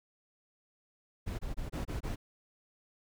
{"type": "noise bursts", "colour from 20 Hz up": "brown", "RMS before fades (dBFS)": -36, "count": 6, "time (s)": [1.26, 2.16], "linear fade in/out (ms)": 20, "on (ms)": 130, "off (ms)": 24, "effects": []}